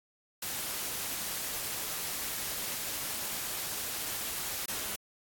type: noise with dropouts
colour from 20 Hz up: white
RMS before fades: -36 dBFS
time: 0.42-4.96 s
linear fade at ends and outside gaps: 5 ms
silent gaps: 4.659-4.68 s
effects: AAC 64 kbps